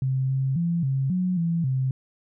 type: tone with pitch steps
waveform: sine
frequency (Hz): 131.9 / 133.6 / 170.1 / 134.6 / 182.6 / 167.9 / 131.3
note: C3 / C3 / F3 / C3 / F#3 / E3 / C3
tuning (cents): +14 / +36 / -45 / +49 / -23 / +32 / +6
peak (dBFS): -21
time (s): 0.02-1.91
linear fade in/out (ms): 2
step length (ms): 270
effects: none